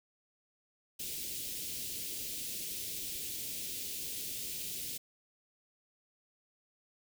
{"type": "band-stop noise", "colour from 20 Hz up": "white", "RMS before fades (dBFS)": -40, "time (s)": [0.99, 4.98], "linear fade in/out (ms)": 10, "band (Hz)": [460, 2600], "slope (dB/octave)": 24, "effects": []}